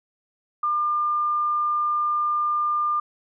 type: tone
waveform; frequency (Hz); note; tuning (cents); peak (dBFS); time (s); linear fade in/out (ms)
sine; 1200; D6; +37; -20; 0.63-3; 5
effects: none